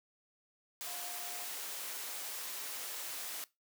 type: tone in noise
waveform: sine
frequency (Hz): 709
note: F5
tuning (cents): +26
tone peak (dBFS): -51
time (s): 0.87-1.45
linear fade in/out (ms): 0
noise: white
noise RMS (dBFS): -42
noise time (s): 0.81-3.44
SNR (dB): -12
effects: noise-tail reverb RT60 0.2 s tail -19 dB re dry + high-pass 400 Hz 12 dB/octave